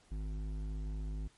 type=tone with hard clipping; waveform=sine; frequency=52 Hz; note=G#1; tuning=3 cents sharp; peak=-38 dBFS; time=0.11-1.28 s; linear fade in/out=10 ms; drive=11 dB; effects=pink hiss -66 dBFS RMS until 1.37 s + MP3 48 kbps